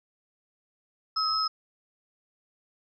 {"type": "tone pair together", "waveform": "sine", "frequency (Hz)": [1285, 5140], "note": ["E6", "E8"], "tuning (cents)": [-45, -45], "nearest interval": "2 octaves", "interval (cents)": 2400, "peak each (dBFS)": -27, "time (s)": [1.16, 1.48], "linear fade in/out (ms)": 10, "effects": []}